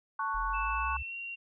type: chord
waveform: sine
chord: F# minor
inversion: first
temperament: just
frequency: 888 / 1110 / 1480 Hz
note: A5 / C#6 / F#6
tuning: +16 / +2 / 0 cents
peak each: -36 / -32 / -37 dBFS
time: 0.19-0.97 s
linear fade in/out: 5 ms
type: exponential sweep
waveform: sine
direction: up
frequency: 40 to 69.6 Hz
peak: -36 dBFS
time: 0.34-1.03 s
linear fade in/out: 10 ms
type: tone with pitch glide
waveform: sine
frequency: 2637 to 2754 Hz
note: E7 to F7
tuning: 0 to -25 cents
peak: -37 dBFS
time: 0.53-1.36 s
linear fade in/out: 20 ms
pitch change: +75 cents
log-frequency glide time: 0.91-1.15 s
effects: none